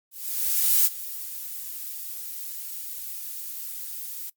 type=noise with ADSR envelope; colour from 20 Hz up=violet; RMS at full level=-18 dBFS; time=0.11-4.3 s; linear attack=740 ms; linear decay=38 ms; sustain=-17 dB; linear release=7 ms; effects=noise-tail reverb RT60 0.1 s tail -21 dB re dry + Opus 48 kbps